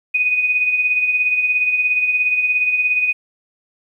sine tone with tremolo, 2489 Hz, D#7, in tune, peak -12 dBFS, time 0.14-3.13 s, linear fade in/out 10 ms, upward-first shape sine, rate 17 Hz, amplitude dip 50%, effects 9-bit

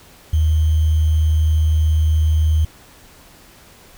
sine tone with sample-and-hold, 78.5 Hz, D#2, 16 cents sharp, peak -12 dBFS, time 0.33-2.65 s, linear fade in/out 5 ms, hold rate 3150 Hz, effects pink hiss -46 dBFS RMS until 3.97 s

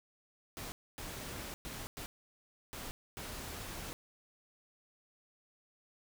pink noise bursts at uneven times, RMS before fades -44 dBFS, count 6, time 0.57-0.72 / 0.98-1.54 / 1.65-1.87 / 1.97-2.06 / 2.73-2.91 / 3.17-3.93 s, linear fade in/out 0 ms, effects none

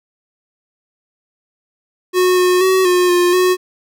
square tone with pitch steps, 365.4 / 362.7 / 376.4 / 359.8 / 354.2 / 365.9 Hz, F#4 / F#4 / F#4 / F#4 / F4 / F#4, -22 / -34 / +30 / -48 / +24 / -19 cents, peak -11 dBFS, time 2.13-3.57 s, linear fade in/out 50 ms, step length 240 ms, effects none

